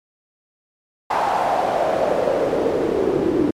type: noise with band-pass filter sweep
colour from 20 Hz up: pink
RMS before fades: -19 dBFS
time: 1.1-3.51 s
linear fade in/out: 10 ms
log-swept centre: 880 to 320 Hz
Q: 4.2
effects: MP3 96 kbps